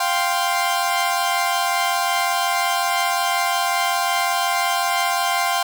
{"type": "chord", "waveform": "sawtooth", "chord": "F suspended second", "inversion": "none", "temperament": "equal", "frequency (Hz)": [698.5, 784, 1046.5], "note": ["F5", "G5", "C6"], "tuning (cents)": [0, 0, 0], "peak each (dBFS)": -19, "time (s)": [0, 5.63], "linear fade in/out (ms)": 5, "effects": []}